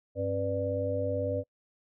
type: harmonic tone with a mistuned harmonic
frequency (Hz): 98.3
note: G2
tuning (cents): +5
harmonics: 1 / 3 / 5 / 6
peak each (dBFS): -34 / -37 / -32 / -32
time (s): 0.15-1.44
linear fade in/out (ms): 50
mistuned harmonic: 3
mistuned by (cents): -150
effects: noise-tail reverb RT60 0.1 s tail -26 dB re dry